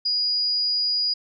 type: tone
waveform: sine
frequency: 4895 Hz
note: D#8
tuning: 29 cents flat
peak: -20 dBFS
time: 0.05-1.14 s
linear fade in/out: 10 ms
effects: none